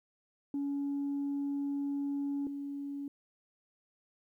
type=tone pair in turn; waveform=sine; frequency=282 / 282 Hz; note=C#4 / C#4; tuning=+30 / +30 cents; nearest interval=unison; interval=0 cents; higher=neither; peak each=-30 / -36 dBFS; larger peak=first; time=0.54-2.47 / 2.47-3.08 s; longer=first; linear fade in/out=2 ms; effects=tanh soft clip ceiling -29 dBFS + 12-bit